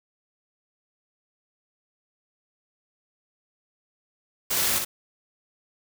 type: noise with echo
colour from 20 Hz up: white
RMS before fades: -25 dBFS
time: 4.5-4.79 s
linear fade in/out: 10 ms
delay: 60 ms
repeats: 1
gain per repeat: -4 dB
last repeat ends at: 4.85 s
effects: none